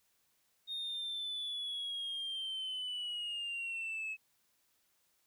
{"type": "linear sweep", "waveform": "sine", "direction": "down", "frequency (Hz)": [3705, 2573], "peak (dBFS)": -35, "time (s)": [0.67, 4.17], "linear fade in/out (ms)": 50, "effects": ["tanh soft clip ceiling -35 dBFS", "white hiss -75 dBFS RMS until 5.26 s"]}